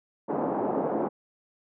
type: band-pass noise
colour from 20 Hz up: pink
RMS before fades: -28 dBFS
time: 0.28-1.09 s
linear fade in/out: 20 ms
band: 220 to 880 Hz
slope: 24 dB/octave
effects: none